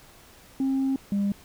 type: tone pair in turn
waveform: sine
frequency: 268.1 / 200.8 Hz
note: C4 / G3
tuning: +42 / +42 cents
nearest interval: perfect fourth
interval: 500 cents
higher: first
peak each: -20 dBFS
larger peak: neither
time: 0.6-0.96 / 1.12-1.32 s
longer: first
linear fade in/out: 2 ms
effects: tanh soft clip ceiling -20 dBFS + pink hiss -52 dBFS RMS until 1.44 s